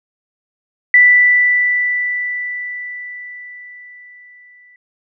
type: tone with exponential decay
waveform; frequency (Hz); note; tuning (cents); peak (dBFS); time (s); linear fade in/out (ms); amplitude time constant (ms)
sine; 1975.5; B6; 0; -4; 0.94-4.76; 2; 830
effects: none